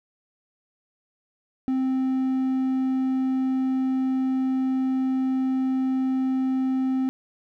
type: tone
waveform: triangle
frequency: 261.6 Hz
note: C4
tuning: in tune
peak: -19 dBFS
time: 1.68-7.09 s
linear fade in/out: 0 ms
effects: none